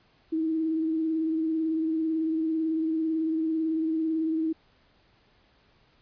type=tone with vibrato; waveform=sine; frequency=320 Hz; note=D#4; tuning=49 cents sharp; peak=-24 dBFS; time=0.32-4.53 s; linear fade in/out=10 ms; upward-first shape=sine; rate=18 Hz; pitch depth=27 cents each way; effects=pink hiss -63 dBFS RMS until 6.01 s + resampled to 11025 Hz